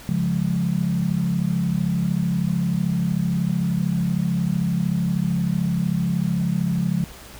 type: chord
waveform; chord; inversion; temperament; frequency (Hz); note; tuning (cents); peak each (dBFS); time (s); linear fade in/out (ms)
sine; Db major; none; equal; 138.59 / 174.61 / 207.7; Db3 / F3 / Ab3; 0 / 0 / 0; -25 / -21 / -26; 0.09-7.04; 0
effects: added 60 Hz sine -45 dBFS peak until 7.39 s + pink hiss -42 dBFS RMS until 7.39 s

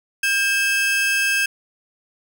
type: tone pair together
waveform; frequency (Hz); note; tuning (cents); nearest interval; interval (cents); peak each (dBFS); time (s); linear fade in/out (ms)
40% pulse; 1600 / 2611; G6 / E7; +35 / -17; minor sixth; 848; -19; 0.23-1.46; 5
effects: none

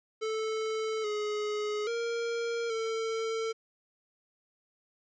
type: tone with pitch steps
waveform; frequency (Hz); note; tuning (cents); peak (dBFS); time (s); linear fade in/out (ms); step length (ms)
square; 438.9 / 420.3 / 465.8 / 448.5; A4 / G#4 / A#4 / A4; -4 / +21 / -1 / +33; -31; 0.21-3.53; 20; 830
effects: resampled to 16000 Hz + 12-bit

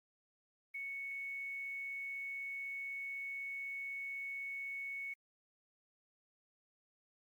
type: tone with quantisation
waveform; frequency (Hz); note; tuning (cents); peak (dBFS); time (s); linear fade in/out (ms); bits
sine; 2216; C#7; -1; -40; 0.74-5.14; 10; 11
effects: Opus 32 kbps

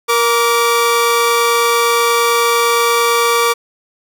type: tone pair together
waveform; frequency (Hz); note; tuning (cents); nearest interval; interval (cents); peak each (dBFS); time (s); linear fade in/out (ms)
sawtooth; 470 / 1160.6; A#4 / D6; +14 / -21; octave + major third; 1565; -10; 0.08-3.54; 20
effects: none

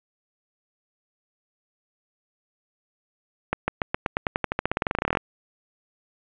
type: accelerating click train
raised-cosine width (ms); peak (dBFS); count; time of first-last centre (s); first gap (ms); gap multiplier
0.5; -7; 26; 3.53-5.172; 150; 0.92
effects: resampled to 8000 Hz + 7-bit

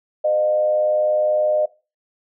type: tone with frequency modulation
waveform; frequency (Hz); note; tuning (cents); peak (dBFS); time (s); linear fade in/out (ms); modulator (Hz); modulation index
sine; 611; D#5; -32; -15; 0.24-1.66; 10; 99.8; 0.41
effects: noise-tail reverb RT60 0.3 s tail -20 dB re dry

